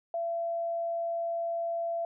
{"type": "tone", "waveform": "sine", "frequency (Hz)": 675, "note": "E5", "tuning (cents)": 41, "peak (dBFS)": -29, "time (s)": [0.14, 2.05], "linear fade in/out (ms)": 2, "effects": []}